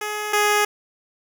10% pulse tone pair in turn, 421 / 416.6 Hz, G#4 / G#4, +24 / +5 cents, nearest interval unison, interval 19 cents, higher first, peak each -17 / -8 dBFS, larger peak second, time 0.01-0.33 / 0.33-0.65 s, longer neither, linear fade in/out 5 ms, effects none

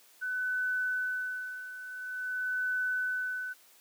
sine tone with tremolo, 1503 Hz, F#6, 27 cents sharp, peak -28 dBFS, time 0.21-3.54 s, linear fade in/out 20 ms, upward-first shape sine, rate 0.48 Hz, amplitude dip 75%, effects white hiss -60 dBFS RMS until 3.8 s + high-pass 300 Hz 12 dB/octave

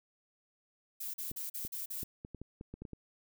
violet noise bursts, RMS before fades -40 dBFS, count 6, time 1-2.04 s, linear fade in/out 10 ms, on 140 ms, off 40 ms
clicks, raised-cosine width 3 ms, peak -31 dBFS, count 11, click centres 1.314 / 1.65 / 2.031 / 2.249 / 2.347 / 2.416 / 2.611 / 2.74 / 2.82 / 2.852 / 2.933 s
effects none

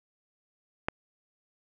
click, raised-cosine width 0.5 ms, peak -12 dBFS, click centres 0.885 s, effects none

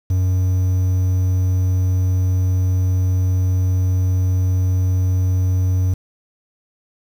triangle tone with quantisation, 92.5 Hz, F#2, in tune, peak -12 dBFS, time 0.1-5.94 s, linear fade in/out 5 ms, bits 7, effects none

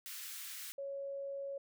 white high-pass noise, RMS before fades -46 dBFS, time 0.06-0.72 s, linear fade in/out 0 ms, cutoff 1400 Hz, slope 24 dB/octave
sine tone, 554.4 Hz, C#5, in tune, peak -39 dBFS, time 0.78-1.58 s, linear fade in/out 5 ms
effects none

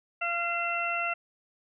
harmonic tone with a mistuned harmonic, 688 Hz, F5, 26 cents flat, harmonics 1 / 2 / 3 / 4, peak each -34 / -32 / -36 / -31 dBFS, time 0.21-1.14 s, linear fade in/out 10 ms, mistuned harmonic 4, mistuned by -30 cents, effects none

